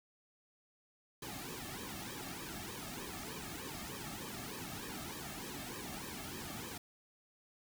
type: noise with flanger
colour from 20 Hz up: pink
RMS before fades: -45 dBFS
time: 1.22-6.78 s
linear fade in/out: 5 ms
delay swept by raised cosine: 1.4 to 2.08 ms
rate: 3.3 Hz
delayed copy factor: -0.95
effects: none